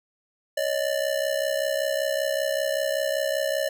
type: ring-modulated tone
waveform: square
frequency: 591 Hz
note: D5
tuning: 11 cents sharp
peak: -21 dBFS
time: 0.57-3.69 s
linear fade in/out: 5 ms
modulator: 32.6 Hz
effects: none